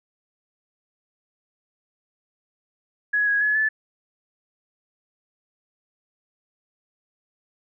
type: tone with pitch steps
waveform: sine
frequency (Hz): 1678 / 1657 / 1700 / 1740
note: G#6 / G#6 / G#6 / A6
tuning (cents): +17 / -4 / +40 / -20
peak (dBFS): -18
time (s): 3.13-3.69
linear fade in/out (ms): 10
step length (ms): 140
effects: none